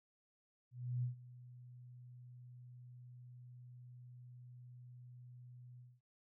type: tone with ADSR envelope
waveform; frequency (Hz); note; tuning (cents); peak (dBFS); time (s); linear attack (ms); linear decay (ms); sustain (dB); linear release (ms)
sine; 123.47; B2; 0; -34; 0.71-6.01; 320; 120; -19; 220
effects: none